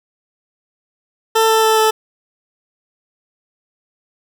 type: tone with pitch steps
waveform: 20% pulse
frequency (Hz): 445.7 / 442.9 / 440.1 / 437.3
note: A4 / A4 / A4 / A4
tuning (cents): +22 / +11 / 0 / -11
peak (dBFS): -6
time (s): 1.35-1.91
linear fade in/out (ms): 10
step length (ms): 140
effects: none